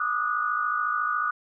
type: tone cluster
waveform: sine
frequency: 1189 / 1243 / 1462 Hz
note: D6 / D#6 / F#6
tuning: +21 / -2 / -21 cents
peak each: -28 dBFS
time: 0-1.31 s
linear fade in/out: 5 ms
effects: none